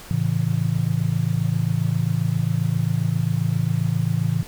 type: chord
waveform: sine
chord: A major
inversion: none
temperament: just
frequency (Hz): 110 / 137.5 / 165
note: A2 / C#3 / E3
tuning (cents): 0 / -14 / +2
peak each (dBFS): -23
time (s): 0.11-4.43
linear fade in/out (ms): 0
effects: pink hiss -41 dBFS RMS until 4.47 s